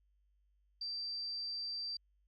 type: tone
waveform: sine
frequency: 4686 Hz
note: D8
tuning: 5 cents flat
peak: -38 dBFS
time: 0.81-1.97 s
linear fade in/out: 5 ms
effects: added 50 Hz sine -70 dBFS peak until 2.27 s